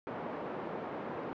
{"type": "band-pass noise", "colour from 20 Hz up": "white", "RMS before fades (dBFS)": -40, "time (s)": [0.07, 1.33], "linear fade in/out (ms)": 0, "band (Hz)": [200, 700], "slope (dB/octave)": 12, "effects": ["low-pass 3000 Hz 12 dB/octave"]}